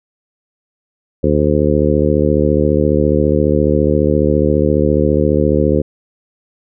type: harmonic tone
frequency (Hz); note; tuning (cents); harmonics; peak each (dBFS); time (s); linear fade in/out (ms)
74.6; D2; +28; 1 / 2 / 3 / 4 / 5 / 6 / 7; -18 / -18 / -18 / -18 / -18 / -18 / -18; 1.23-5.82; 10
effects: none